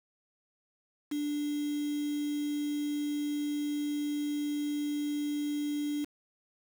sine tone with quantisation, 293.7 Hz, D4, in tune, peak -30 dBFS, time 1.11-6.05 s, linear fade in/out 10 ms, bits 7, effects none

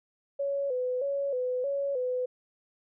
sine tone with vibrato, 530 Hz, C5, 22 cents sharp, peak -27 dBFS, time 0.39-2.26 s, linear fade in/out 10 ms, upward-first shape square, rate 1.6 Hz, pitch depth 92 cents each way, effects none

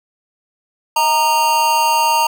square tone with amplitude modulation, 927 Hz, A#5, 10 cents flat, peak -10 dBFS, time 0.96-2.27 s, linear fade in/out 5 ms, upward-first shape sine, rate 290 Hz, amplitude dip 60%, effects none

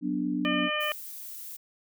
sine chord, B minor, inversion second, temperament equal, 185 / 246.9 / 293.7 Hz, F#3 / B3 / D4, 0 / 0 / 0 cents, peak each -33 / -31 / -29 dBFS, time 0.01-0.7 s, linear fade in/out 50 ms
harmonic tone, 604 Hz, D5, 48 cents sharp, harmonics 1 / 2 / 3 / 4 / 5, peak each -33 / -33 / -33 / -33 / -33 dBFS, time 0.45-0.92 s, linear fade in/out 0 ms
violet noise, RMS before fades -41 dBFS, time 0.8-1.57 s, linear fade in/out 10 ms
effects none

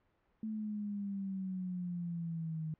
sine exponential sweep, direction down, 220 to 155.56 Hz, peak -36 dBFS, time 0.43-2.74 s, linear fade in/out 2 ms, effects pink hiss -75 dBFS RMS until 2.79 s + low-pass 2000 Hz 12 dB/octave

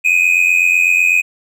triangle tone pair together, 2457 / 2545 Hz, D#7 / D#7, -22 / +39 cents, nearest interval minor second, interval 61 cents, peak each -11 dBFS, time 0.04-1.22 s, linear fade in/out 20 ms, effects none

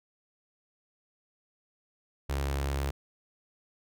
sawtooth tone with notch filter, 69.3 Hz, C#2, in tune, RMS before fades -31 dBFS, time 2.29-2.91 s, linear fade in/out 10 ms, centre 200 Hz, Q 1.5, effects none

